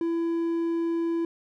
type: tone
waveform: triangle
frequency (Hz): 334.4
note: E4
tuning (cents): +25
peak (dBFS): -22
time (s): 0.01-1.25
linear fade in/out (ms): 2
effects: none